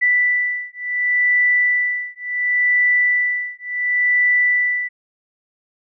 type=beating tone pair; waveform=sine; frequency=1975.5 / 1976.2 Hz; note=B6 / B6; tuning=0 / +1 cents; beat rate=0.7 Hz; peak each=-18 dBFS; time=0.01-4.89 s; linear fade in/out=20 ms; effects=none